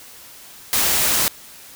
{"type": "noise", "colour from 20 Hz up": "white", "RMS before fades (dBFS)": -18, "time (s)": [0.73, 1.28], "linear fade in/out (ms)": 0, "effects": ["white hiss -42 dBFS RMS until 1.75 s"]}